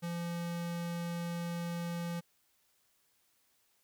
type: tone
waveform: square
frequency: 171.2 Hz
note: F3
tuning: 34 cents flat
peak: -36 dBFS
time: 0.02-2.21 s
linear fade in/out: 20 ms
effects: white hiss -73 dBFS RMS until 3.83 s